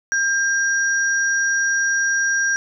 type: tone pair together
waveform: sine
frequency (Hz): 1600 / 5730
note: G6 / F8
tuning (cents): +35 / +44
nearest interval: octave + minor seventh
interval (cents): 2209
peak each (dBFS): -17 / -24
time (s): 0.12-2.56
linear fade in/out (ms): 0
effects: none